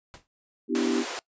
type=noise with exponential decay; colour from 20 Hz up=pink; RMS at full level=-42 dBFS; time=0.14-0.27 s; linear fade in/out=0 ms; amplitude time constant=28 ms
type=chord; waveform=sine; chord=E minor seventh; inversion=second; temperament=equal; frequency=246.9 / 293.7 / 329.6 / 392 Hz; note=B3 / D4 / E4 / G4; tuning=0 / 0 / 0 / 0 cents; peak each=-27 / -29 / -28 / -29 dBFS; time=0.68-1.05 s; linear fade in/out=50 ms
type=high-pass noise; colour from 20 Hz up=pink; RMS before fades=-34 dBFS; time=0.75-1.19 s; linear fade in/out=0 ms; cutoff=410 Hz; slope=24 dB/octave
effects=noise-tail reverb RT60 0.1 s tail -22 dB re dry + resampled to 16000 Hz